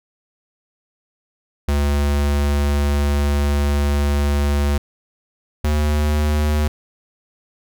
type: tone pair in turn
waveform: square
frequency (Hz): 72 / 75.07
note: D2 / D2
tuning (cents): -34 / +39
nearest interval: minor second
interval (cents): 73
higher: second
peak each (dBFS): -16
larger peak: neither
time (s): 1.68-4.78 / 5.64-6.68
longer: first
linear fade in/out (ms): 5
effects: none